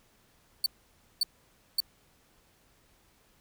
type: tone bursts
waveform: 40% pulse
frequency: 4502 Hz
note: C#8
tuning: 26 cents sharp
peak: -22 dBFS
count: 3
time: 0.64-1.803 s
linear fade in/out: 2 ms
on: 21 ms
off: 550 ms
effects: pink hiss -65 dBFS RMS until 3.4 s